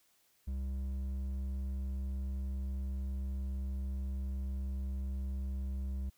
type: tone with hard clipping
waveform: sine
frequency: 66.4 Hz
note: C2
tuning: 26 cents sharp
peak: -36 dBFS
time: 0.47-6.1 s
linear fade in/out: 10 ms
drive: 6 dB
effects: white hiss -71 dBFS RMS until 6.17 s